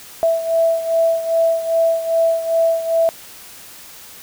sine beating tone pair, 659.3 / 661.8 Hz, E5 / E5, 0 / +7 cents, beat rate 2.5 Hz, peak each -15 / -20 dBFS, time 0.23-3.09 s, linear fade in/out 0 ms, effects white hiss -39 dBFS RMS until 4.22 s

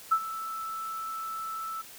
sine tone with ADSR envelope, 1318.5 Hz, E6, in tune, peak -18 dBFS, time 0.11-1.82 s, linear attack 13 ms, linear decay 65 ms, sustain -15 dB, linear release 13 ms, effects white hiss -48 dBFS RMS until 1.98 s

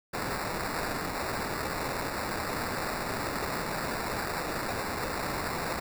white noise with sample-and-hold, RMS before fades -33 dBFS, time 0.13-5.8 s, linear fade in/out 10 ms, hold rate 3150 Hz, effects none

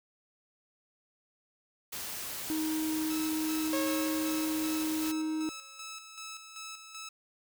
white noise, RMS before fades -39 dBFS, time 1.92-5.12 s, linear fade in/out 10 ms
triangle tone, 313.5 Hz, D#4, 13 cents sharp, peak -28 dBFS, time 2.5-5.49 s, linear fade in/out 0 ms
10% pulse tone with tremolo, 1303 Hz, E6, 20 cents flat, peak -33 dBFS, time 3.1-7.09 s, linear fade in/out 5 ms, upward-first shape square, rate 2.6 Hz, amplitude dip 55%
sawtooth tone with exponential decay, 546 Hz, C#5, 26 cents flat, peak -27 dBFS, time 3.73-5.94 s, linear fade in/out 1 ms, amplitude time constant 480 ms
effects none

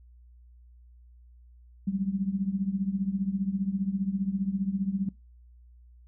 sine tone with tremolo, 194.2 Hz, G3, 16 cents flat, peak -22 dBFS, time 1.87-5.09 s, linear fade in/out 5 ms, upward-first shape triangle, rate 15 Hz, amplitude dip 95%, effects noise-tail reverb RT60 0.2 s tail -22 dB re dry + added 60 Hz sine -51 dBFS peak until 6.07 s

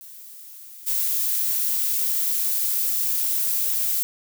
violet noise with level steps, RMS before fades -42 / -23 dBFS, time 0.01-4.03 s, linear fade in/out 0 ms, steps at 0.86 s, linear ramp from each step 20 ms, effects none

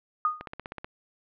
sine tone with exponential decay, 1233 Hz, D#6, 16 cents flat, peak -18 dBFS, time 0.25-0.46 s, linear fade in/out 1 ms, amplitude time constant 45 ms
click train, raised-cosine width 0.3 ms, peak -18 dBFS, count 8, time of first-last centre 0.41-0.845 s, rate 16.1 Hz
effects low-pass 2000 Hz 12 dB/octave

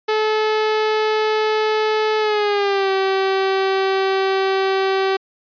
sawtooth tone with pitch glide, 432 to 384.9 Hz, A4 to G4, -32 to -32 cents, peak -12 dBFS, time 0.08-5.17 s, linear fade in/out 10 ms, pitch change -200 cents, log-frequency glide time 2.19-2.91 s, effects resampled to 11025 Hz

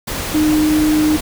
sine tone in noise, 306.4 Hz, D#4, 27 cents flat, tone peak -11 dBFS, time 0.34-1.17 s, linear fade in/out 10 ms, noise pink, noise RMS -23 dBFS, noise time 0.07-1.21 s, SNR +9 dB, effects none

